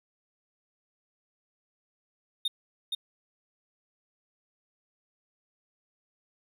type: tone with echo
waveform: triangle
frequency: 3671 Hz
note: A#7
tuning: 27 cents flat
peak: -24 dBFS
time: 2.45-2.48 s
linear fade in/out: 5 ms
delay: 470 ms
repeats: 1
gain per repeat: -3 dB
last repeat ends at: 2.95 s
effects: none